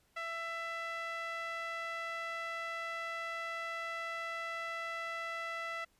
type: tone with band-pass filter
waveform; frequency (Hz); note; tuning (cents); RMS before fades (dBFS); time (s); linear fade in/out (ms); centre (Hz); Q
sawtooth; 666; E5; +18; -40; 0.16-5.85; 10; 1800; 2.1
effects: pink hiss -72 dBFS RMS until 5.99 s + resampled to 32000 Hz